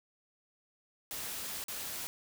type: noise with dropouts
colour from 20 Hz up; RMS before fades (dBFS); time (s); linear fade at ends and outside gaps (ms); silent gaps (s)
white; -40; 1.11-2.07; 0; 1.639-1.683
effects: none